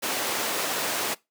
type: high-pass noise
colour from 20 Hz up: pink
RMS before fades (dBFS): -28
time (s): 0.02-1.15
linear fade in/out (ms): 20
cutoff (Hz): 390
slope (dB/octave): 12
effects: noise-tail reverb RT60 0.2 s tail -21 dB re dry